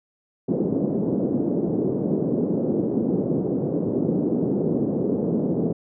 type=band-pass noise; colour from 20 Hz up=pink; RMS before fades=-23 dBFS; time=0.48-5.73 s; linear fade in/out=10 ms; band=170 to 450 Hz; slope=24 dB/octave; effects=none